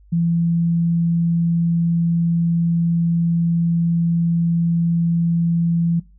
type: tone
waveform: sine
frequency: 168.5 Hz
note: E3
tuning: 38 cents sharp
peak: -15 dBFS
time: 0.12-6 s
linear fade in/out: 10 ms
effects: noise-tail reverb RT60 0.3 s tail -21 dB re dry + added 50 Hz sine -46 dBFS peak until 6.18 s